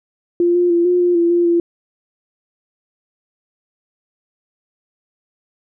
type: tone with pitch steps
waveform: sine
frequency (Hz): 347.3 / 352.9 / 342.6 / 356.9 / 352.7 / 340.6 / 346.8 / 341.8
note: F4 / F4 / F4 / F4 / F4 / F4 / F4 / F4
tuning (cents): -10 / +18 / -33 / +38 / +17 / -43 / -12 / -37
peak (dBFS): -11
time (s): 0.4-1.6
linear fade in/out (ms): 2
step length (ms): 150
effects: none